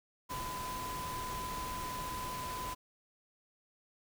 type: tone in noise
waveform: sine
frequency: 1007 Hz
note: B5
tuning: 33 cents sharp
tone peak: -39 dBFS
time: 0.29-2.75 s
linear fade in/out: 20 ms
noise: pink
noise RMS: -43 dBFS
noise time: 0.29-2.75 s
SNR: +1 dB
effects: none